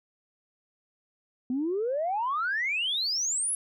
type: exponential sweep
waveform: sine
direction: up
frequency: 243.1 to 11000 Hz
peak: -25 dBFS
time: 1.5-3.55 s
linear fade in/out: 2 ms
effects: tanh soft clip ceiling -21 dBFS